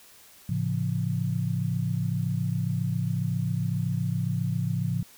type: chord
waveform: sine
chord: A augmented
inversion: none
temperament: just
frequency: 110 / 137.5 / 171.88 Hz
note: A2 / C#3 / E#3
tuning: 0 / -14 / -27 cents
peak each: -29 dBFS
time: 0.49-5.03 s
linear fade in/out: 5 ms
effects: white hiss -53 dBFS RMS until 5.17 s